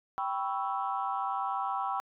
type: chord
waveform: sine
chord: C# half-diminished seventh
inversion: second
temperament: equal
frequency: 784 / 987.8 / 1108.7 / 1318.5 Hz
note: G5 / B5 / C#6 / E6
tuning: 0 / 0 / 0 / 0 cents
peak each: -33 / -35 / -36 / -36 dBFS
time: 0.18-2 s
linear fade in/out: 0 ms
effects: tanh soft clip ceiling -20 dBFS